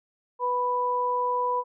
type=tone pair together; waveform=sine; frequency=493.9 / 988.7 Hz; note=B4 / B5; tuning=0 / +2 cents; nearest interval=octave; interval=1202 cents; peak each=-29 / -24 dBFS; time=0.39-1.64 s; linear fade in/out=50 ms; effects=none